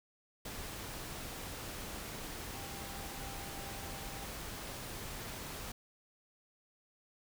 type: tone in noise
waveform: sine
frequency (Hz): 792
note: G5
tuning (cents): +18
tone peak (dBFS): -52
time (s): 2.54-4.25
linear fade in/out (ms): 5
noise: pink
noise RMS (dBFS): -44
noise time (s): 0.45-5.72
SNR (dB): -11
effects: none